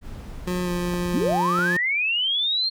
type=noise; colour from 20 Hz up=brown; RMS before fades=-36 dBFS; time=0.01-1.38 s; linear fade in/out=50 ms
type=tone with pitch glide; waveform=25% pulse; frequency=179.9 to 176.5 Hz; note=F#3 to F3; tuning=-48 to +19 cents; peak=-20 dBFS; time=0.47-1.77 s; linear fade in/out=5 ms; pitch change=-33 cents; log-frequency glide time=0.63-0.69 s
type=clicks; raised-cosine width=1 ms; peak=-21 dBFS; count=2; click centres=0.938 / 1.589 s
type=linear sweep; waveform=sine; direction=up; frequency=171.3 to 4255 Hz; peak=-20 dBFS; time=1.13-2.7 s; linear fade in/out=20 ms
effects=none